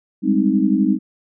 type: chord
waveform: sine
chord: Ab major seventh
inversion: third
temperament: equal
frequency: 196 / 207.7 / 261.6 / 311.1 Hz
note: G3 / Ab3 / C4 / Eb4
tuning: 0 / 0 / 0 / 0 cents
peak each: -19 dBFS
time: 0.22-0.99 s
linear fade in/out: 50 ms
effects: none